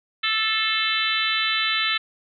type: harmonic tone with a mistuned harmonic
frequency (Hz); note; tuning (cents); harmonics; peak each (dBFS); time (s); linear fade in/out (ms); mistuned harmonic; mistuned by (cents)
440; A4; 0; 3 / 4 / 5 / 6 / 7 / 8 / 9; -28 / -28 / -28 / -28 / -28 / -28 / -28; 0.23-1.98; 10; 5; -31
effects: none

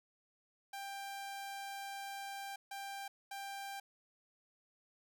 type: tone bursts at uneven times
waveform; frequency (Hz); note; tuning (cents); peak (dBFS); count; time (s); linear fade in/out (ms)
sawtooth; 791; G5; +15; -39; 3; 0.73-2.56 / 2.71-3.08 / 3.31-3.8; 5
effects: none

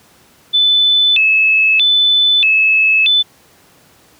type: tone with vibrato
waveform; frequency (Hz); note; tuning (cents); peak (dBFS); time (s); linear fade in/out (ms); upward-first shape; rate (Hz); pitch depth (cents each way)
sine; 3017; F#7; +33; -8; 0.53-3.23; 20; square; 0.79; 260
effects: pink hiss -48 dBFS RMS until 4.19 s + high-pass 100 Hz 12 dB/octave

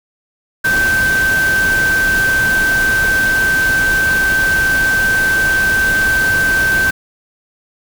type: tone in noise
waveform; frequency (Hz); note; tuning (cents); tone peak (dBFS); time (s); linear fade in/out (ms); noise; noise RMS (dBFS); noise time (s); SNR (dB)
sine; 1553; G6; -17; -11; 0.64-6.91; 10; pink; -22; 0.64-6.91; +8
effects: none

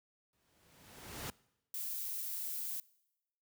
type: noise with exponential growth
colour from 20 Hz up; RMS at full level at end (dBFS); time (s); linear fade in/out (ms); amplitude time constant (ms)
pink; -40; 0.33-1.3; 1; 210
type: noise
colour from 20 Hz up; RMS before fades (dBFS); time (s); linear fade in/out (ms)
violet; -40; 1.74-2.8; 2
effects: noise-tail reverb RT60 0.9 s tail -23 dB re dry + high-pass 60 Hz 12 dB/octave

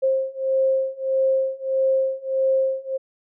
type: beating tone pair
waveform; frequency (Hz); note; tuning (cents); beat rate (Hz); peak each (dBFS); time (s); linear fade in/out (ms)
sine; 530 / 531.6; C5 / C5; +22 / +27; 1.6; -22 / -21; 0.02-2.98; 20
effects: none

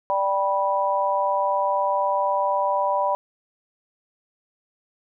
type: chord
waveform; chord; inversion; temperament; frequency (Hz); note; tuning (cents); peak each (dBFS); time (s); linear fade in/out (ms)
sine; G major; second; just; 588 / 784 / 980; D5 / G5 / B5; +2 / 0 / -14; -24 / -26 / -22; 0.1-3.15; 0
effects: none

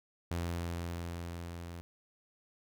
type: tone with level ramp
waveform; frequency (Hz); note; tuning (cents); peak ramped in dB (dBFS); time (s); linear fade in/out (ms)
sawtooth; 85.6; F2; -34; -29 to -39; 0.31-1.81; 0
effects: none

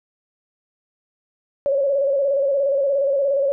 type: tone with vibrato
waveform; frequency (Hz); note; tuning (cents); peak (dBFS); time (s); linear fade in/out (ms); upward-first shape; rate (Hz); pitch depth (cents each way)
sine; 554.4; C#5; 0; -16; 1.66-3.52; 0; square; 17; 47
effects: none

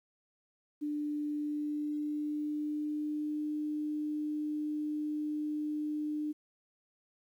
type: tone with pitch glide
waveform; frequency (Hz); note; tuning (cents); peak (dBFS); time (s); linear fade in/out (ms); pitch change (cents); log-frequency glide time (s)
sine; 296.6 to 301.3; D4 to D4; +17 to +44; -32; 0.81-6.33; 20; +27; 1.33-3.45
effects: 11-bit

